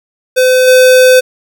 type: tone with level steps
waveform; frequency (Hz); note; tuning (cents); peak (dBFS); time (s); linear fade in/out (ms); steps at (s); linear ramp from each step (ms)
square; 510; C5; -44; -6 / -3; 0.36-1.21; 20; 0.67; 10
effects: none